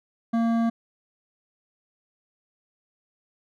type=tone with hard clipping; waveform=triangle; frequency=230 Hz; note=A#3; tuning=23 cents flat; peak=-22 dBFS; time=0.33-0.7 s; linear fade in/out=10 ms; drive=15 dB; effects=none